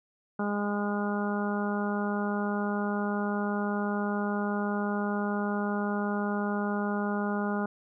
harmonic tone, 205.1 Hz, G#3, 21 cents flat, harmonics 1 / 2 / 3 / 4 / 5 / 6 / 7, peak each -29 / -35 / -38 / -37 / -41 / -40 / -38 dBFS, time 0.39-7.66 s, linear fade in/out 5 ms, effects none

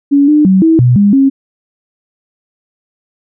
sine tone with pitch steps, 282.5 / 300.4 / 189.6 / 324.1 / 123.5 / 202.7 / 271.6 Hz, C#4 / D4 / F#3 / E4 / B2 / G#3 / C#4, +33 / +39 / +43 / -29 / 0 / -42 / -35 cents, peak -4 dBFS, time 0.11-1.3 s, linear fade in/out 20 ms, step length 170 ms, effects none

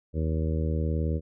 harmonic tone, 79 Hz, D#2, 27 cents sharp, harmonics 1 / 2 / 3 / 4 / 5 / 6 / 7, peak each -26 / -31 / -36 / -37 / -39 / -37 / -41 dBFS, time 0.13-1.21 s, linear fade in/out 50 ms, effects none

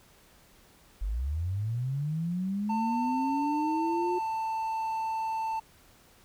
sine linear sweep, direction up, 43.65 to 362.2 Hz, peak -28 dBFS, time 1.01-4.19 s, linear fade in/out 10 ms
triangle tone with pitch glide, 897 to 889.3 Hz, A5 to A5, +33 to +18 cents, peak -27 dBFS, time 2.69-5.6 s, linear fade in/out 10 ms, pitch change -15 cents, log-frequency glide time 4.07-4.2 s
effects pink hiss -59 dBFS RMS until 6.24 s

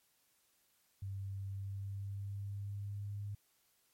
sine tone with pitch glide, 97.8 to 102.01 Hz, G2 to G#2, -4 to -31 cents, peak -39 dBFS, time 1.02-3.35 s, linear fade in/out 5 ms, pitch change +73 cents, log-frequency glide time 1.45-3.23 s, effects white hiss -74 dBFS RMS until 3.93 s + MP3 64 kbps

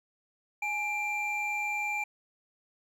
triangle tone pair together, 836 / 2365 Hz, G#5 / D7, +11 / +12 cents, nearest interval octave + tritone, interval 1801 cents, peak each -33 / -29 dBFS, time 0.62-2.04 s, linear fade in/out 5 ms, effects none

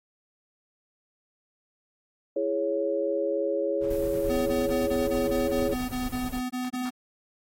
sine chord, C# minor, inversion first, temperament just, 332.6 / 415.8 / 554.4 Hz, E4 / G#4 / C#5, +16 / +2 / 0 cents, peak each -31 / -29 / -27 dBFS, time 2.36-5.74 s, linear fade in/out 5 ms
brown noise with tremolo, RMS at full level -36 dBFS, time 3.8-6.42 s, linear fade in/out 50 ms, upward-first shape square, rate 9 Hz, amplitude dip 30%
violet noise, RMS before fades -45 dBFS, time 3.9-6.39 s, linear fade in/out 5 ms
square tone bursts, 251.4 Hz, B3, 31 cents sharp, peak -29 dBFS, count 13, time 4.29-6.906 s, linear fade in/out 20 ms, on 180 ms, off 23 ms
effects AAC 48 kbps

